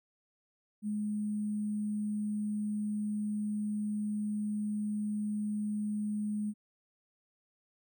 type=tone with sample-and-hold; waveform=sine; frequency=210 Hz; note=G#3; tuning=19 cents sharp; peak=-31 dBFS; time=0.82-6.54 s; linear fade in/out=50 ms; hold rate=8820 Hz; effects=none